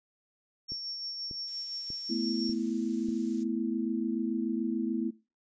sine tone with tremolo, 5480 Hz, F8, 34 cents flat, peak -34 dBFS, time 0.68-2.54 s, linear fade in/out 20 ms, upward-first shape sine, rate 5.8 Hz, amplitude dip 30%
click train, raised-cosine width 3 ms, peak -32 dBFS, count 5, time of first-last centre 0.72-3.087 s, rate 1.69 Hz
violet noise, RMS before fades -45 dBFS, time 1.47-3.44 s, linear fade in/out 10 ms
sine chord, A suspended second, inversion none, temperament equal, 220 / 246.9 / 329.6 Hz, A3 / B3 / E4, 0 / 0 / 0 cents, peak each -33 dBFS, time 2.09-5.11 s, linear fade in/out 20 ms
effects noise-tail reverb RT60 0.3 s tail -20 dB re dry + resampled to 16000 Hz

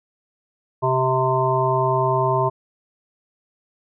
harmonic tone, 130 Hz, C3, 11 cents flat, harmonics 1 / 3 / 5 / 7 / 8, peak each -23 / -23 / -23 / -23 / -23 dBFS, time 0.82-2.5 s, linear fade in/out 20 ms, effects none

